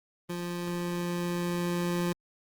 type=tone with level ramp; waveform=25% pulse; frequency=174.61 Hz; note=F3; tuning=in tune; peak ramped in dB=-28 to -23 dBFS; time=0.29-2.13 s; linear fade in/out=10 ms; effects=Opus 24 kbps

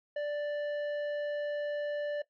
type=tone with tanh clipping; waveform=triangle; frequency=587.3 Hz; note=D5; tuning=in tune; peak=-33 dBFS; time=0.16-2.22 s; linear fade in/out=5 ms; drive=13 dB; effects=noise-tail reverb RT60 0.1 s tail -17 dB re dry

